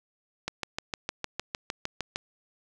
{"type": "click train", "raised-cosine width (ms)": 0.2, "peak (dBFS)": -13, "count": 12, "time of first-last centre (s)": [0.48, 2.159], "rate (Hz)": 6.55, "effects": []}